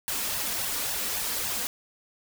white noise with flanger, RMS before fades -30 dBFS, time 0.08-1.67 s, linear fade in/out 0 ms, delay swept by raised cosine 1.1 to 4.3 ms, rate 3.6 Hz, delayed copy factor +0.65, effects none

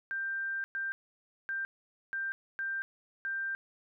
sine tone bursts at uneven times, 1575 Hz, G6, 8 cents sharp, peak -32 dBFS, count 6, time 0.11-0.64 / 0.75-0.92 / 1.49-1.65 / 2.13-2.32 / 2.59-2.82 / 3.25-3.55 s, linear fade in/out 0 ms, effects none

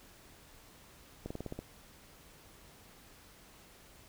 slowing click train, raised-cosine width 2 ms, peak -26 dBFS, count 7, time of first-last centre 1.26-1.59 s, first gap 45 ms, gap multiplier 1.08, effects pink hiss -58 dBFS RMS until 4.08 s

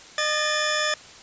15% pulse tone pair together, 608 / 1739.2 Hz, D#5 / A6, -40 / -21 cents, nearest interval octave + tritone, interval 1819 cents, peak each -18 dBFS, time 0.18-0.94 s, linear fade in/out 2 ms, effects white hiss -45 dBFS RMS until 1.22 s + resampled to 16000 Hz

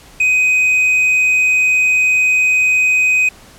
triangle tone with hard clipping, 2509 Hz, D#7, 14 cents sharp, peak -11 dBFS, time 0.2-3.29 s, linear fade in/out 5 ms, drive 6 dB, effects pink hiss -42 dBFS RMS until 3.58 s + low-pass 12000 Hz 12 dB/octave

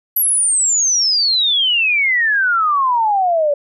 sine exponential sweep, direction down, 11920 to 564 Hz, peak -12 dBFS, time 0.16-3.54 s, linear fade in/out 5 ms, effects none

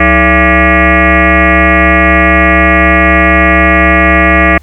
sine tone with frequency modulation, 927 Hz, A#5, 10 cents flat, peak -3 dBFS, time 0-4.58 s, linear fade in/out 5 ms, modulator 249 Hz, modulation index 5.5, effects added 73 Hz sine -33 dBFS peak until 4.62 s + pink hiss -47 dBFS RMS until 4.62 s

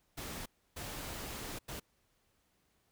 pink noise bursts at uneven times, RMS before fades -43 dBFS, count 3, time 0.17-0.46 / 0.76-1.59 / 1.68-1.8 s, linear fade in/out 10 ms, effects pink hiss -75 dBFS RMS until 2.91 s

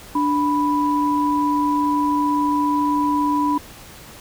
sine tone pair together, 293.7 / 987.9 Hz, D4 / B5, 0 / 0 cents, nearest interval octave + major sixth, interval 2100 cents, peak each -19 dBFS, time 0.15-3.58 s, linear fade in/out 5 ms, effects pink hiss -41 dBFS RMS until 4.2 s

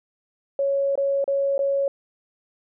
sine tone with dropouts, 554.4 Hz, C#5, in tune, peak -19 dBFS, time 0.59-1.88 s, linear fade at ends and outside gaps 2 ms, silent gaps 0.955-0.976 / 1.242-1.278 / 1.58-1.591 s, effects none

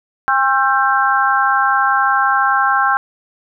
harmonic tone with a mistuned harmonic, 268.5 Hz, C4, 45 cents sharp, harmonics 3 / 4 / 5 / 6, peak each -17 / -17 / -17 / -17 dBFS, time 0.28-2.97 s, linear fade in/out 0 ms, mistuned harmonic 6, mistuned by -46 cents, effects none

